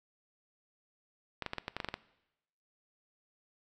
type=clicks; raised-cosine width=0.3 ms; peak=-19 dBFS; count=10; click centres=1.423 / 1.463 / 1.534 / 1.583 / 1.681 / 1.766 / 1.802 / 1.846 / 1.887 / 1.941 s; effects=noise-tail reverb RT60 0.9 s tail -19 dB re dry